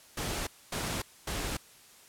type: noise bursts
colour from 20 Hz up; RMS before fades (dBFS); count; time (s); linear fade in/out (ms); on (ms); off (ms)
pink; -34; 3; 0.17-1.57; 5; 300; 250
effects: white hiss -56 dBFS RMS until 2.08 s + low-pass 12000 Hz 12 dB/octave